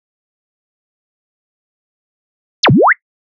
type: exponential two-way sweep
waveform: sine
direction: down then up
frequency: 7300 to 112.6 to 2265 Hz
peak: -5 dBFS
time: 2.63-2.93 s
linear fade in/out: 10 ms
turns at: 2.71 s
effects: noise-tail reverb RT60 0.1 s tail -22 dB re dry